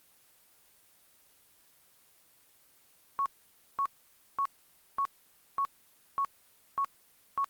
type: tone bursts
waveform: sine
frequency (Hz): 1108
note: C#6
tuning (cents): -1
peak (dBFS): -26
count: 8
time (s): 3.19-7.444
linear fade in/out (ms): 0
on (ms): 68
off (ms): 530
effects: white hiss -63 dBFS RMS until 7.49 s + Opus 24 kbps